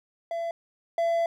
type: tone pair in turn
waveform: triangle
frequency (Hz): 673 / 673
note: E5 / E5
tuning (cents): +36 / +36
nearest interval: unison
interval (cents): 0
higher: neither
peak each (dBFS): -26 / -20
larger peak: second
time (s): 0.31-0.51 / 0.98-1.26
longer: second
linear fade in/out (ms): 2
effects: none